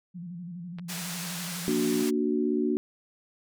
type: tone with vibrato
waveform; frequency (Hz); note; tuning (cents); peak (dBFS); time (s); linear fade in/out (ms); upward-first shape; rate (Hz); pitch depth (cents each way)
sine; 174.61; F3; 0; -36; 0.14-2.04; 20; square; 12; 63
type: clicks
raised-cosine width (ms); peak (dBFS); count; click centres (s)
0.3; -28 / -33; 2; 0.786 / 0.795
type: band-pass noise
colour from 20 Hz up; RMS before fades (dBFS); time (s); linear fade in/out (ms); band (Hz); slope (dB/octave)
white; -37; 0.88-2.11; 20; 510 to 10000; 12
type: chord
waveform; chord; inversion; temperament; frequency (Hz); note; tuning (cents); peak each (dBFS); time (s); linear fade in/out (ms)
sine; Bb augmented; none; equal; 233.1 / 293.7 / 370; Bb3 / D4 / F#4; 0 / 0 / 0; -28; 1.68-2.77; 0
effects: none